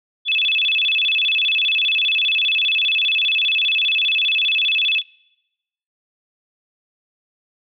sine tone with vibrato, 2996 Hz, F#7, 21 cents sharp, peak -15 dBFS, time 0.25-5.03 s, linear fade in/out 50 ms, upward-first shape square, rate 15 Hz, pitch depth 240 cents each way, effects noise-tail reverb RT60 0.9 s tail -24 dB re dry

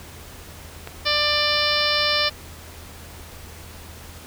click, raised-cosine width 0.3 ms, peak -17 dBFS, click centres 0.874 s
harmonic tone, 593 Hz, D5, 17 cents sharp, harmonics 1 / 2 / 3 / 4 / 5 / 6 / 7 / 8 / 9, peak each -27 / -27 / -27 / -27 / -27 / -27 / -27 / -27 / -27 dBFS, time 1.05-2.3 s, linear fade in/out 20 ms
effects added 81 Hz sine -42 dBFS peak until 4.26 s + pink hiss -42 dBFS RMS until 4.26 s

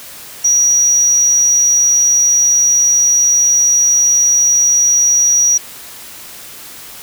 sine tone, 5780 Hz, F#8, 41 cents flat, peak -7 dBFS, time 0.44-5.58 s, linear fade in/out 10 ms, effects tanh soft clip ceiling -3 dBFS + white hiss -33 dBFS RMS until 7.02 s

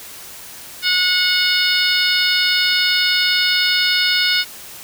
harmonic tone, 730 Hz, F#5, 24 cents flat, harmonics 2 / 3 / 4 / 5 / 6 / 7, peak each -21 / -21 / -21 / -21 / -21 / -21 dBFS, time 0.82-4.45 s, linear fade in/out 50 ms, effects white hiss -36 dBFS RMS until 4.83 s

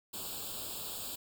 white noise with comb filter, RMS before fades -41 dBFS, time 0.13-1.16 s, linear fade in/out 10 ms, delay 0.25 ms, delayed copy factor +1, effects none

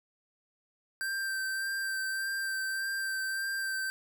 square tone with vibrato, 1568 Hz, G6, in tune, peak -32 dBFS, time 1.01-3.9 s, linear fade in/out 0 ms, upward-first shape sine, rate 1.7 Hz, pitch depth 17 cents each way, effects none

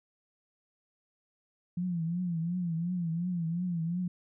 sine tone with vibrato, 171.9 Hz, F3, 27 cents flat, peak -29 dBFS, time 1.77-4.08 s, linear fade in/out 5 ms, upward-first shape triangle, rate 2.8 Hz, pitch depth 120 cents each way, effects none

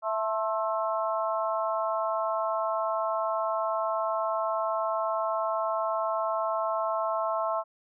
harmonic tone with a mistuned harmonic, 220 Hz, A3, in tune, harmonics 3 / 4 / 5 / 6, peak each -29 / -34 / -31 / -34 dBFS, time 0.02-7.64 s, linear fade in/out 50 ms, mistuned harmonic 5, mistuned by -45 cents, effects none

